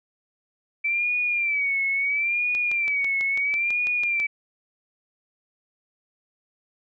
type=tone with vibrato; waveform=sine; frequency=2318 Hz; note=D7; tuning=23 cents flat; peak=-21 dBFS; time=0.84-4.27 s; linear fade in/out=10 ms; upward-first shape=sine; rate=0.74 Hz; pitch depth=100 cents each way
type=click train; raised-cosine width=0.2 ms; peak=-19 dBFS; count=11; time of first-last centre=2.55-4.2 s; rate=6.06 Hz
effects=none